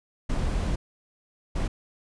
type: noise bursts at uneven times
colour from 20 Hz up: brown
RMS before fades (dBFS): -26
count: 2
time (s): 0.29-0.76 / 1.55-1.68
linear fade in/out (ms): 10
effects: resampled to 22050 Hz